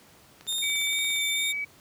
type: click train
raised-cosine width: 0.2 ms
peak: -28 dBFS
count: 14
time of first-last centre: 0.41-1.161 s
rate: 17.3 Hz
type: tone with vibrato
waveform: sawtooth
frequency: 3625 Hz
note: A#7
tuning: 49 cents flat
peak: -24 dBFS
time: 0.47-1.53 s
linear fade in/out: 20 ms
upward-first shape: sine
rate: 2.2 Hz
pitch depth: 19 cents each way
type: tone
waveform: sine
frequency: 2279 Hz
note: C#7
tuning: 47 cents sharp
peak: -28 dBFS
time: 0.62-1.65 s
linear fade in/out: 10 ms
effects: pink hiss -55 dBFS RMS until 1.8 s + high-pass 80 Hz 12 dB/octave